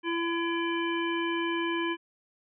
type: harmonic tone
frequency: 336.9 Hz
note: E4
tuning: 38 cents sharp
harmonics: 1 / 3 / 5 / 7 / 9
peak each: -29 / -34 / -36 / -37 / -39 dBFS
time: 0.03-1.97 s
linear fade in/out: 50 ms
effects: none